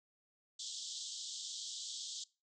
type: band-pass noise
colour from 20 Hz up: pink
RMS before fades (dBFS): -45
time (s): 0.59-2.24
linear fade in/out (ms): 5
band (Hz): 3200 to 7900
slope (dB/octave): 96
effects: noise-tail reverb RT60 0.3 s tail -22 dB re dry

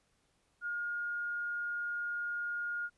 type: tone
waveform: sine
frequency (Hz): 1425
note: F6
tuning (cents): +34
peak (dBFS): -34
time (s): 0.61-2.9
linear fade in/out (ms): 50
effects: pink hiss -74 dBFS RMS until 2.97 s + resampled to 24000 Hz

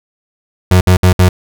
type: tone bursts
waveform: 35% pulse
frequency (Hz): 91.4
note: F#2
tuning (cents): -21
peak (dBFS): -3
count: 4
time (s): 0.71-1.29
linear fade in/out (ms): 5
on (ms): 100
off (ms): 60
effects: none

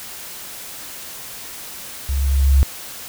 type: tone with level ramp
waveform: sine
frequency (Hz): 68.3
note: C#2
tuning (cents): -25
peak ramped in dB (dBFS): -18 to -8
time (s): 2.09-2.63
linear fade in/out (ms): 0
effects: white hiss -34 dBFS RMS until 3.08 s

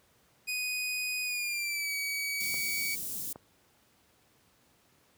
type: tone with pitch glide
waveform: sawtooth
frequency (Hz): 2489 to 2269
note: D#7 to C#7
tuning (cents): 0 to +40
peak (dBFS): -28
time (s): 0.47-2.96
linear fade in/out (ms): 20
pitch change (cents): -160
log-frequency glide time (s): 1.23-1.94
type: band-stop noise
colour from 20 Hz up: white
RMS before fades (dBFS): -37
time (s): 2.4-3.33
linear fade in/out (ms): 5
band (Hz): 300 to 7300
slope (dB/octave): 12
type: clicks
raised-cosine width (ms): 1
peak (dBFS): -30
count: 2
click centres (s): 2.543 / 3.359
effects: pink hiss -66 dBFS RMS until 5.17 s + high-pass 80 Hz 12 dB/octave

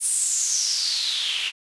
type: noise with band-pass filter sweep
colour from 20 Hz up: white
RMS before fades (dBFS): -24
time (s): 0-1.52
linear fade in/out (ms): 50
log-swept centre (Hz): 9600 to 2700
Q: 6
effects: resampled to 24000 Hz

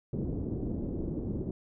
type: low-pass noise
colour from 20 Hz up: white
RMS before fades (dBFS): -34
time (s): 0.13-1.51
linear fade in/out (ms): 2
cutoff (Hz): 350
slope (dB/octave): 24
effects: none

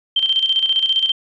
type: tone with tremolo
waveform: sine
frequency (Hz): 3136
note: G7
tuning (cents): 0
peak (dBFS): -12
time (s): 0.16-1.12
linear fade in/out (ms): 5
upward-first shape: square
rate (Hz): 15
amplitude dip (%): 60
effects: resampled to 16000 Hz

